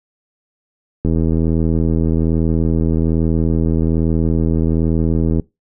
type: click train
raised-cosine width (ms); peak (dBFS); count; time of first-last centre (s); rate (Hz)
3; -5; 354; 1.05-5.397; 81.2
effects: noise-tail reverb RT60 0.2 s tail -21 dB re dry